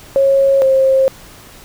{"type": "tone pair in turn", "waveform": "sine", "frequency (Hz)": [546, 532.3], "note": ["C#5", "C5"], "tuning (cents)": [-26, 30], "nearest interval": "unison", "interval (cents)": 44, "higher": "first", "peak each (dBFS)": -8, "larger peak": "neither", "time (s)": [[0.16, 0.62], [0.62, 1.08]], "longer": "neither", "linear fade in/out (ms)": 0, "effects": ["pink hiss -39 dBFS RMS until 1.64 s"]}